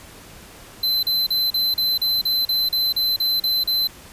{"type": "tone bursts", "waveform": "square", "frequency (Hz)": 4061, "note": "B7", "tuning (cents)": 48, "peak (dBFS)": -18, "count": 13, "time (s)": [0.83, 3.874], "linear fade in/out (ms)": 5, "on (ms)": 200, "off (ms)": 37, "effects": ["pink hiss -43 dBFS RMS until 4.12 s", "resampled to 32000 Hz"]}